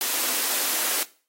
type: high-pass noise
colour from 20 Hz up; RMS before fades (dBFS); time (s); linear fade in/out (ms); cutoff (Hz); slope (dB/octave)
white; -25; 0.01-1.03; 0; 240; 48
effects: noise-tail reverb RT60 0.4 s tail -19 dB re dry + AAC 48 kbps